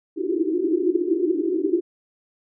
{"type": "band-pass noise", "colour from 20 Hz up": "white", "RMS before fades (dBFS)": -22, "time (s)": [0.16, 1.81], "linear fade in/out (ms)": 20, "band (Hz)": [310, 380], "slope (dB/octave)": 96, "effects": []}